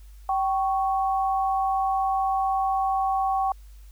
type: tone pair together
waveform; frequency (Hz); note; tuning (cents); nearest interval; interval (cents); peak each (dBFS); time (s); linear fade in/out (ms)
sine; 772.8 / 1108.7; G5 / C#6; -25 / 0; tritone; 625; -22 / -28; 0.29-3.52; 2
effects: added 50 Hz sine -43 dBFS peak until 3.91 s + white hiss -61 dBFS RMS until 3.91 s